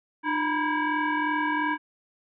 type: tone with frequency modulation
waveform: sine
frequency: 344.4 Hz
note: F4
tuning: 24 cents flat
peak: -23 dBFS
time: 0.23-1.78 s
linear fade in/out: 50 ms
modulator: 646 Hz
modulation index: 2.5
effects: none